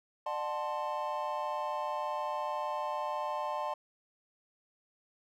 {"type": "chord", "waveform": "triangle", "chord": "D dominant seventh", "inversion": "none", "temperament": "equal with one note detuned", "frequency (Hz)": [601.8, 740, 880, 1046.5], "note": ["D5", "F#5", "A5", "C6"], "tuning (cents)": [42, 0, 0, 0], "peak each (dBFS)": [-36, -40, -35, -36], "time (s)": [0.26, 3.74], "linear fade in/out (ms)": 5, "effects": []}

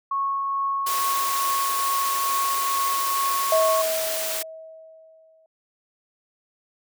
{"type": "tone with tremolo", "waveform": "sine", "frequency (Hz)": 1100, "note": "C#6", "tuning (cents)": -14, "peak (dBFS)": -21, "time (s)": [0.11, 3.82], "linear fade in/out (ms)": 5, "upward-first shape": "triangle", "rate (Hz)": 2.3, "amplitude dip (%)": 25}
{"type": "noise", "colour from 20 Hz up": "white", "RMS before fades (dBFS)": -28, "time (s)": [0.86, 4.43], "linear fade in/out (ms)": 10}
{"type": "tone with exponential decay", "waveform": "sine", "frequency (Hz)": 642, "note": "E5", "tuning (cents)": -46, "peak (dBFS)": -15, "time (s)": [3.52, 5.46], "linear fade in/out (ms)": 2, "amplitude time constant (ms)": 420}
{"effects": ["high-pass 400 Hz 12 dB/octave"]}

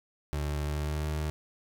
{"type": "tone with pitch glide", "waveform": "30% pulse", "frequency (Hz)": [73.6, 76.37], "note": ["D2", "D#2"], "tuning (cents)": [4, -32], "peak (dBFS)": -27, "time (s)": [0.33, 1.3], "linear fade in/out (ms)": 0, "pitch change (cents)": 64, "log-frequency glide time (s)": [0.62, 1.1], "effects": []}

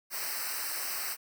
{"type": "noise with comb filter", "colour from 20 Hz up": "white", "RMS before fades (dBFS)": -35, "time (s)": [0.1, 1.17], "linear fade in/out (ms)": 50, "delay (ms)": 0.29, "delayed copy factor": -1, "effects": []}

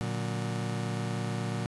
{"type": "chord", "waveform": "35% pulse", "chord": "Bb augmented", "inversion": "none", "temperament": "just", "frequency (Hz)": [116.54, 145.68, 182.1], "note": ["Bb2", "D3", "F#3"], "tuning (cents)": [0, -14, -27], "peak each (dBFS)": [-31, -37, -34], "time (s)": [0.01, 1.66], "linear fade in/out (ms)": 0, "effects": ["resampled to 24000 Hz"]}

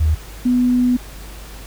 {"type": "tone pair in turn", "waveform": "sine", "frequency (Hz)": [77.78, 247.8], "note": ["D#2", "B3"], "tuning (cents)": [0, 6], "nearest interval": "octave + minor sixth", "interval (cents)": 2006, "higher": "second", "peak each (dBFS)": -12, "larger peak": "neither", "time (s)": [[0, 0.15], [0.45, 0.97]], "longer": "second", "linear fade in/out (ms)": 10, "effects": ["added 50 Hz sine -34 dBFS peak until 1.66 s", "pink hiss -39 dBFS RMS until 1.66 s"]}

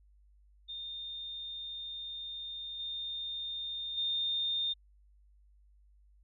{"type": "tone with level steps", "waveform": "sine", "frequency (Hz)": 3637, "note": "A#7", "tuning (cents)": -43, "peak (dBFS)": [-39, -36, -30], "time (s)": [0.68, 4.74], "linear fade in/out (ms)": 20, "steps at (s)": [2.79, 3.97], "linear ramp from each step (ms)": 10, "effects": ["added 50 Hz sine -60 dBFS peak until 6.23 s"]}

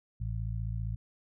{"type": "harmonic tone", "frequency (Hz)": 55.2, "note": "A1", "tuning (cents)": 6, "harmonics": [1, 2, 3], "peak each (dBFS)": [-35, -34, -44], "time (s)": [0.2, 0.96], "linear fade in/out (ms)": 10, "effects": []}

